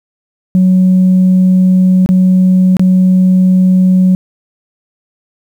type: tone with dropouts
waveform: sine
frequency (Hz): 185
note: F#3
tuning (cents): 0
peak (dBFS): -3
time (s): 0.55-4.15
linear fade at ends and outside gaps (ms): 0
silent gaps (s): 2.061-2.09 / 2.768-2.795
effects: tanh soft clip ceiling -2 dBFS + 7-bit